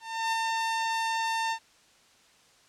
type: tone with ADSR envelope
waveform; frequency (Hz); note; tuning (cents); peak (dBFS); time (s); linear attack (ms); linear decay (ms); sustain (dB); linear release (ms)
sawtooth; 903; A5; +45; -21; 0-1.59; 330; 6; -2; 73
effects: white hiss -60 dBFS RMS until 2.68 s + low-pass 7000 Hz 12 dB/octave